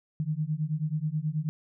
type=beating tone pair; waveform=sine; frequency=149.4 / 158.7 Hz; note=D3 / D#3; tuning=+30 / +35 cents; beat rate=9.3 Hz; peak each=-30 dBFS; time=0.2-1.49 s; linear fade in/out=0 ms; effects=none